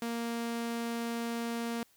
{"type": "tone", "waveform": "sawtooth", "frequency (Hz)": 233.1, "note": "A#3", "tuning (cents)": 0, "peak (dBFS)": -29, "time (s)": [0.02, 1.83], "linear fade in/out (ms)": 2, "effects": ["white hiss -66 dBFS RMS until 1.96 s"]}